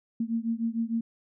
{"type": "beating tone pair", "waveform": "sine", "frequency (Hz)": [226.1, 232.7], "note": ["A3", "A#3"], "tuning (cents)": [47, -3], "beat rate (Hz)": 6.6, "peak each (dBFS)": [-29, -30], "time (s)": [0.2, 1.01], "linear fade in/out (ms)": 5, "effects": []}